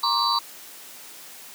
sine tone cluster, 946 / 1067 / 1167 / 3972 / 4591 Hz, A#5 / C6 / D6 / B7 / D8, +25 / +34 / -11 / +9 / -40 cents, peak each -26 dBFS, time 0.03-0.39 s, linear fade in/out 5 ms, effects white hiss -43 dBFS RMS until 1.54 s + high-pass 200 Hz 12 dB/octave

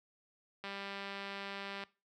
click train, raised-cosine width 0.3 ms, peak -27 dBFS, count 238, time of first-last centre 0.64-1.837 s, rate 198 Hz, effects noise-tail reverb RT60 0.3 s tail -21 dB re dry + high-pass 100 Hz 12 dB/octave

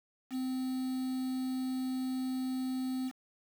triangle tone with quantisation, 258.6 Hz, C4, 20 cents flat, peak -30 dBFS, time 0.3-3.12 s, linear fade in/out 50 ms, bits 8, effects none

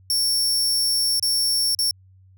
sawtooth tone with dropouts, 5460 Hz, F8, 40 cents flat, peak -16 dBFS, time 0.1-1.91 s, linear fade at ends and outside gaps 1 ms, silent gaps 1.196-1.226 / 1.749-1.789 s, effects added 94 Hz sine -49 dBFS peak until 2.37 s

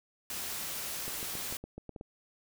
white noise, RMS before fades -38 dBFS, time 0.3-1.57 s, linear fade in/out 2 ms
clicks, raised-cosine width 2 ms, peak -29 dBFS, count 9, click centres 1.08 / 1.229 / 1.353 / 1.525 / 1.64 / 1.78 / 1.893 / 1.962 / 2.011 s
effects none

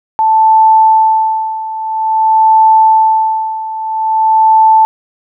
sine tone with tremolo, 880 Hz, A5, in tune, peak -3 dBFS, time 0.19-4.85 s, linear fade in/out 0 ms, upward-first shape sine, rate 0.5 Hz, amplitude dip 80%, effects none

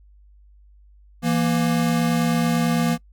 square tone pair together, 166.5 / 235.5 Hz, E3 / A#3, +18 / +18 cents, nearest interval tritone, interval 600 cents, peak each -22 / -21 dBFS, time 1.22-2.98 s, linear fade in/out 50 ms, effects noise-tail reverb RT60 0.1 s tail -24 dB re dry + added 50 Hz sine -48 dBFS peak until 3.12 s

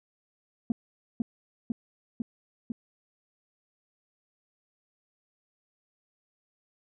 sine tone with echo, 233.1 Hz, A#3, in tune, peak -20 dBFS, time 0.7-0.72 s, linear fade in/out 2 ms, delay 500 ms, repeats 4, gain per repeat -2 dB, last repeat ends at 2.72 s, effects tanh soft clip ceiling -20 dBFS

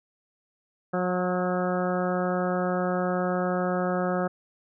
harmonic tone with a mistuned harmonic, 180.9 Hz, F#3, 39 cents flat, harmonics 1 / 2 / 3 / 4 / 5 / 6 / 7 / 8 / 9, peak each -28 / -31 / -29 / -32 / -42 / -41 / -34 / -40 / -40 dBFS, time 0.93-4.28 s, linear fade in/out 10 ms, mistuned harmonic 7, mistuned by +19 cents, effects none

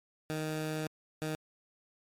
15% pulse tone bursts at uneven times, 155.56 Hz, D#3, in tune, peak -27 dBFS, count 2, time 0.3-0.87 / 1.22-1.35 s, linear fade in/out 0 ms, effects MP3 64 kbps

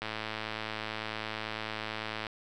click train, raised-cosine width 0.3 ms, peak -19 dBFS, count 246, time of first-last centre 0.02-2.268 s, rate 109 Hz, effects none

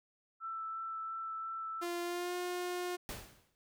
sine tone with vibrato, 1326 Hz, E6, 10 cents sharp, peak -38 dBFS, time 0.4-1.86 s, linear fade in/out 50 ms, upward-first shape sine, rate 2.9 Hz, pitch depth 9 cents each way
sawtooth tone with pitch glide, 347 to 357.2 Hz, F4 to F4, -11 to +39 cents, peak -32 dBFS, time 1.81-2.97 s, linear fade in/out 20 ms, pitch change +50 cents, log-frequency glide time 2.02-2.35 s
pink noise with exponential decay, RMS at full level -40 dBFS, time 3.09-3.55 s, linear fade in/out 0 ms, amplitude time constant 99 ms
effects none

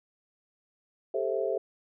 sine chord, A minor seventh, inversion third, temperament just, 396 / 440 / 528 / 660 Hz, G4 / A4 / C5 / E5, +18 / 0 / +16 / +2 cents, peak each -32 / -32 / -32 / -33 dBFS, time 1.14-1.58 s, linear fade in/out 5 ms, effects none

